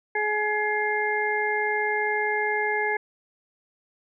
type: harmonic tone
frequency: 422.4 Hz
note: G#4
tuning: 29 cents sharp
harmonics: 1 / 2 / 4 / 5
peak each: -28 / -28 / -28 / -28 dBFS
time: 0.15-2.97 s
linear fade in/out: 5 ms
effects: none